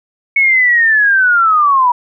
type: linear sweep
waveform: sine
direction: down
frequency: 2217 to 952 Hz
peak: -7 dBFS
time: 0.36-1.92 s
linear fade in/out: 5 ms
effects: none